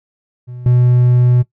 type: tone with level steps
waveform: triangle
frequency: 123.47 Hz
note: B2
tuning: in tune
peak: -25 / -6 dBFS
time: 0.47-1.43 s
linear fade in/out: 20 ms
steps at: 0.66 s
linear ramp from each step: 2 ms
effects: noise-tail reverb RT60 0.1 s tail -17 dB re dry